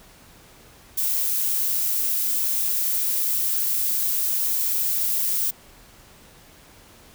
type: noise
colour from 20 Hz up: violet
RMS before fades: -23 dBFS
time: 0.97-5.51 s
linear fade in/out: 10 ms
effects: pink hiss -50 dBFS RMS until 7.14 s